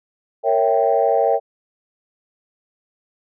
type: chord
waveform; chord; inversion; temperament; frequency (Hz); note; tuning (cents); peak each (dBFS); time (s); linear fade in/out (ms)
sine; A# diminished seventh; none; equal with one note detuned; 461.6 / 554.4 / 659.3 / 784; A#4 / C#5 / E5 / G5; -17 / 0 / 0 / 0; -19; 0.43-1.4; 50
effects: tanh soft clip ceiling -4 dBFS